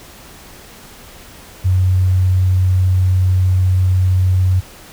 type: tone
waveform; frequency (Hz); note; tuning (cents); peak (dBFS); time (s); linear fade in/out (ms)
sine; 92.5; F#2; 0; -10; 1.64-4.61; 20
effects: pink hiss -39 dBFS RMS until 4.92 s